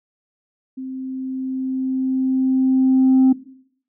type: tone with level ramp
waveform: sine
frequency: 261.6 Hz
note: C4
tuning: in tune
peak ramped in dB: -27 to -7 dBFS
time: 0.77-3.33 s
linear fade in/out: 10 ms
effects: noise-tail reverb RT60 0.6 s tail -17 dB re dry + tanh soft clip ceiling -8 dBFS

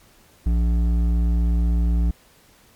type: tone with hard clipping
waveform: sine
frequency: 58 Hz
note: A#1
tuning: 8 cents flat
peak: -18 dBFS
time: 0.46-2.11 s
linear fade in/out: 5 ms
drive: 9 dB
effects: pink hiss -54 dBFS RMS until 2.75 s + MP3 96 kbps

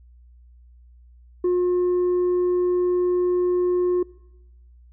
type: tone with tanh clipping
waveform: sine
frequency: 358.1 Hz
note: F4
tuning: 43 cents sharp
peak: -18 dBFS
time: 1.44-4.03 s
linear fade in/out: 5 ms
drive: 2 dB
effects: noise-tail reverb RT60 1.0 s tail -24 dB re dry + added 60 Hz sine -47 dBFS peak until 4.92 s

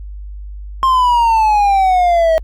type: exponential sweep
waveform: triangle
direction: down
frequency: 1065 to 636 Hz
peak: -7 dBFS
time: 0.83-2.38 s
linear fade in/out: 0 ms
effects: added 50 Hz sine -26 dBFS peak until 2.43 s + Opus 48 kbps

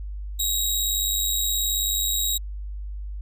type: tone with amplitude modulation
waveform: 15% pulse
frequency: 3816 Hz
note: A#7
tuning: 40 cents sharp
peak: -13 dBFS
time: 0.39-2.38 s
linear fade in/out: 10 ms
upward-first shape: sine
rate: 98.8 Hz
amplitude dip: 45%
effects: added 50 Hz sine -30 dBFS peak until 3.21 s

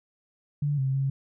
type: tone with pitch steps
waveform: sine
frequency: 145.4 / 133.6 / 136.1 Hz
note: D3 / C3 / C#3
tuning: -17 / +36 / -31 cents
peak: -23 dBFS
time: 0.62-1.1 s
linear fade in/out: 5 ms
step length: 160 ms
effects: none

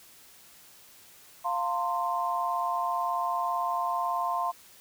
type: chord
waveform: sine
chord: F suspended fourth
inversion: none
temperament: equal with one note detuned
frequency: 698.5 / 908.4 / 1046.5 Hz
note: F5 / Bb5 / C6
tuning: 0 / -45 / 0 cents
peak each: -31 / -33 / -29 dBFS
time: 1.44-4.52 s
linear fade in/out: 20 ms
effects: white hiss -54 dBFS RMS until 4.8 s

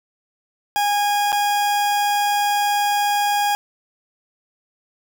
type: tone with dropouts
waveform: 40% pulse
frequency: 821 Hz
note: G#5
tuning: 20 cents flat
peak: -16 dBFS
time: 0.76-3.55 s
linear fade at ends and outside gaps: 0 ms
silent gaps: 1.32-1.327 s
effects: none

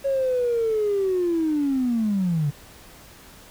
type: linear sweep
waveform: triangle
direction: down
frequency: 554.4 to 138.59 Hz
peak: -16 dBFS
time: 0.04-2.51 s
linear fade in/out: 20 ms
effects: tanh soft clip ceiling -17 dBFS + pink hiss -47 dBFS RMS until 3.5 s

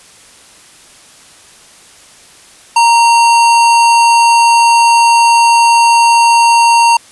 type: tone with sample-and-hold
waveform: sine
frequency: 932.3 Hz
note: A#5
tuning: in tune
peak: -4 dBFS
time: 2.76-6.97 s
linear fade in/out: 5 ms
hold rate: 3675 Hz
effects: white hiss -40 dBFS RMS until 7.11 s + resampled to 24000 Hz

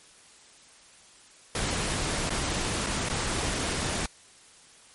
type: noise with dropouts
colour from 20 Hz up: pink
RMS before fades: -29 dBFS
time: 1.55-4.06 s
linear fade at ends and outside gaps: 2 ms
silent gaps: 2.295-2.304 / 2.863-2.869 / 3.088-3.098 s
effects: white hiss -54 dBFS RMS until 4.94 s + MP3 48 kbps

